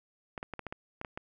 clicks, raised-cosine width 0.5 ms, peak -23 dBFS, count 9, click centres 0.378 / 0.429 / 0.537 / 0.593 / 0.667 / 0.725 / 1.014 / 1.048 / 1.175 s, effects none

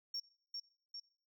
sine tone with echo, 5510 Hz, F8, 24 cents flat, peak -36 dBFS, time 0.14-0.2 s, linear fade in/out 5 ms, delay 400 ms, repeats 2, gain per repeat -4 dB, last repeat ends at 1 s, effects noise-tail reverb RT60 0.6 s tail -24 dB re dry + tanh soft clip ceiling -36 dBFS

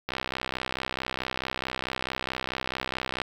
click train, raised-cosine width 0.3 ms, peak -13 dBFS, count 203, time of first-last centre 0.09-3.217 s, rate 64.6 Hz, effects 7-bit

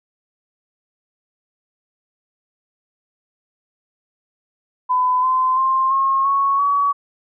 sine tone with pitch steps, 1006 / 1030.1 / 1054.8 / 1080.1 / 1106 / 1132.5 Hz, B5 / C6 / C6 / C#6 / C#6 / C#6, +32 / -27 / +14 / -45 / -4 / +37 cents, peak -14 dBFS, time 4.89-6.93 s, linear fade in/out 20 ms, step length 340 ms, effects none

